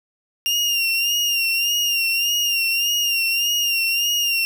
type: tone with vibrato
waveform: 30% pulse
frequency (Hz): 2794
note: F7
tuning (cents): 0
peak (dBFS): -15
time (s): 0.46-4.45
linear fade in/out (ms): 0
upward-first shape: sine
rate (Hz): 1.7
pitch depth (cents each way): 50
effects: none